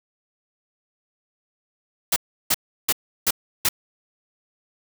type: noise bursts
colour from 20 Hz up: white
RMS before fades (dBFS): -19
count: 5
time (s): 2.12-3.69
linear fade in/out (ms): 5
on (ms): 42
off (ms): 340
effects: none